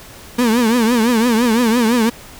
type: tone with vibrato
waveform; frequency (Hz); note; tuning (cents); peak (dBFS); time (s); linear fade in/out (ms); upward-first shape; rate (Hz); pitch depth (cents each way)
35% pulse; 233.1; A#3; 0; -10; 0.38-2.1; 10; triangle; 5.9; 150
effects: pink hiss -38 dBFS RMS until 2.39 s